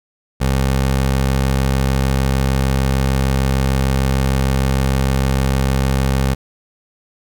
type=tone; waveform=20% pulse; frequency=66.6 Hz; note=C2; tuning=31 cents sharp; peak=-9 dBFS; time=0.4-6.35 s; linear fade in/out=20 ms; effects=none